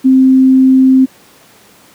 sine tone, 262 Hz, C4, 2 cents sharp, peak -3 dBFS, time 0.04-1.06 s, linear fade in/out 20 ms, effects pink hiss -43 dBFS RMS until 1.94 s + high-pass 150 Hz 12 dB/octave

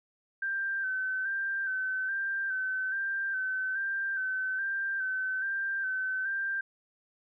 sine tone with vibrato, 1554 Hz, G6, 16 cents flat, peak -29 dBFS, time 0.42-6.61 s, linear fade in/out 5 ms, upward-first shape square, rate 1.2 Hz, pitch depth 31 cents each way, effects none

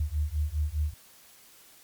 sine beating tone pair, 72.9 / 77.8 Hz, D2 / D#2, -12 / 0 cents, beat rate 4.9 Hz, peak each -29 dBFS, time 0-0.94 s, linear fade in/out 5 ms, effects white hiss -55 dBFS RMS until 1.83 s + MP3 96 kbps

